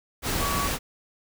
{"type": "tone in noise", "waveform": "sine", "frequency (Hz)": 1133, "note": "C#6", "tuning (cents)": 37, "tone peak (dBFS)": -28, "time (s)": [0.38, 0.7], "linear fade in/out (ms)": 50, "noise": "pink", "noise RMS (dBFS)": -27, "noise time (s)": [0.22, 0.79], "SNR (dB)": -4, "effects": []}